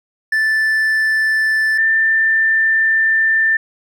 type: tone pair in turn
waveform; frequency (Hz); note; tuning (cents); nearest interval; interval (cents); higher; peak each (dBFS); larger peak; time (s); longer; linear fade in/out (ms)
triangle / sine; 1759 / 1783.6; A6 / A6; -1 / +23; unison; 24; second; -11; neither; 0.32-1.78 / 1.78-3.57; second; 5
effects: none